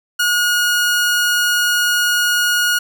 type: tone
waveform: sawtooth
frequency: 1442 Hz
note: F#6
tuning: 45 cents flat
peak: -10 dBFS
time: 0.19-2.79 s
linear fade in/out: 10 ms
effects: none